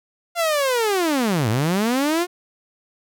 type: linear two-way sweep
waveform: sawtooth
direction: down then up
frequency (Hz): 698.5 to 102.6 to 363.8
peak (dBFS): -14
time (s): 0.35-2.27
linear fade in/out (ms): 50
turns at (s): 1.49
effects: none